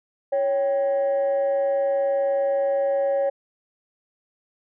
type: tone pair together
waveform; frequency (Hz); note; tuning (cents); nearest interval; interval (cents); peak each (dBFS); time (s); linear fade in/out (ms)
sine; 554.9 / 784; C#5 / G5; +2 / 0; tritone; 598; -18 / -28; 0.32-3.3; 10
effects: tanh soft clip ceiling -16 dBFS